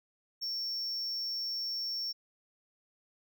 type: tone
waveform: triangle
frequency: 5460 Hz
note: F8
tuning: 40 cents flat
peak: -32 dBFS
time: 0.41-2.13 s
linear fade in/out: 20 ms
effects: none